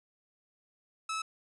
sawtooth tone, 1300 Hz, E6, 24 cents flat, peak -29 dBFS, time 1.09-1.22 s, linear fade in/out 5 ms, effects resampled to 24000 Hz + 11-bit

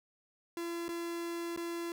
45% pulse tone with dropouts, 340 Hz, F4, 46 cents flat, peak -36 dBFS, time 0.57-1.92 s, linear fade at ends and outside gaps 1 ms, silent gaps 0.882-0.89 / 1.563-1.574 s, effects none

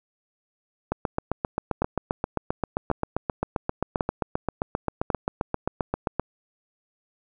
two click trains, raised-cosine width 1 ms, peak -10 / -9 dBFS, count 40 / 5, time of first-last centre 0.92-6.072 / 1.82-6.196 s, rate 7.57 / 0.914 Hz, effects none

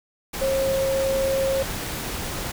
sine tone in noise, 538 Hz, C5, 48 cents sharp, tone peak -20 dBFS, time 0.41-1.63 s, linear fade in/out 10 ms, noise pink, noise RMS -30 dBFS, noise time 0.33-2.52 s, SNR +7 dB, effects none

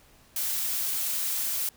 blue noise, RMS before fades -29 dBFS, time 0.36-1.69 s, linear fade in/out 2 ms, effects pink hiss -58 dBFS RMS until 1.76 s

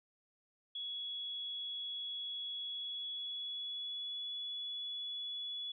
sine tone with pitch glide, 3363 to 3406 Hz, G#7 to G#7, +21 to +43 cents, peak -39 dBFS, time 0.75-5.72 s, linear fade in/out 5 ms, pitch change +22 cents, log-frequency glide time 2.64-4.29 s, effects none

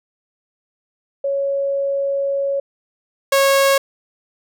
sine / sawtooth tone pair in turn, 555 / 548.6 Hz, C#5 / C#5, +2 / -18 cents, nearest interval unison, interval 20 cents, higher first, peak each -17 / -8 dBFS, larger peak second, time 1.24-2.6 / 3.32-3.78 s, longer first, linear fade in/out 5 ms, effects none

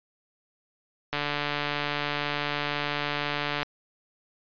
click train, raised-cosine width 0.3 ms, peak -12 dBFS, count 366, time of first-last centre 1.13-3.63 s, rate 146 Hz, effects resampled to 11025 Hz

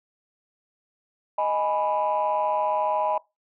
sine chord, G# minor, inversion second, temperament equal with one note detuned, 622.3 / 833.5 / 987.8 Hz, D#5 / G#5 / B5, 0 / +6 / 0 cents, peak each -25 dBFS, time 1.38-3.18 s, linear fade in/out 5 ms, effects noise-tail reverb RT60 0.2 s tail -20 dB re dry + tanh soft clip ceiling -15 dBFS

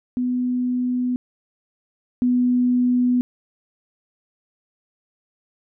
sine tone pair in turn, 249 / 247.6 Hz, B3 / B3, +14 / +5 cents, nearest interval unison, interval 9 cents, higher first, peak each -19 / -15 dBFS, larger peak second, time 0.17-1.16 / 2.22-3.21 s, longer neither, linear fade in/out 0 ms, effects none

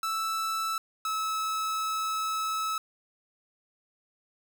45% pulse tone pair in turn, 1318.5 / 1298.1 Hz, E6 / E6, 0 / -27 cents, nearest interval unison, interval 27 cents, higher first, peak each -28 dBFS, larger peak neither, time 0.03-0.78 / 1.05-2.78 s, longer second, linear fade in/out 2 ms, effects none

